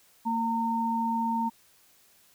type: tone pair together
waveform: sine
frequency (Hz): 228.7 / 914.8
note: A#3 / A#5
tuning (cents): -33 / -33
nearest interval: 2 octaves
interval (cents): 2400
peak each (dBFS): -29 / -27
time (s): 0.25-1.5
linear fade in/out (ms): 20
effects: white hiss -61 dBFS RMS until 2.34 s